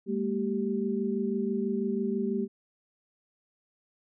sine tone cluster, 202.3 / 228.4 / 388.8 Hz, G#3 / A#3 / G4, -45 / -35 / -14 cents, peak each -31 dBFS, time 0.06-2.48 s, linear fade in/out 50 ms, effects none

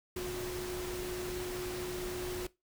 sine tone in noise, 361.7 Hz, F#4, 39 cents flat, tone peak -37 dBFS, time 0.16-2.47 s, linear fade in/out 5 ms, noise pink, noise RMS -42 dBFS, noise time 0.16-2.47 s, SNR +2 dB, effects noise-tail reverb RT60 0.2 s tail -19 dB re dry

